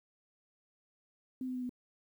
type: tone with pitch steps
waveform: sine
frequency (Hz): 257.5 / 254.4 / 251.3 / 248.3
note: C4 / C4 / B3 / B3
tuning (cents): -28 / -48 / +30 / +9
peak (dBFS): -35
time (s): 1.41-1.694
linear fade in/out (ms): 2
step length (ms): 71
effects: 11-bit